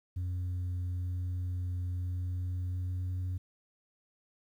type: tone with pitch glide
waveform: sine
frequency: 89.9 to 91.37 Hz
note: F#2 to F#2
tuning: -49 to -21 cents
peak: -29 dBFS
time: 0.16-3.38 s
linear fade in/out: 10 ms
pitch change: +28 cents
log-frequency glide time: 2.36-3.22 s
effects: tanh soft clip ceiling -31 dBFS + 11-bit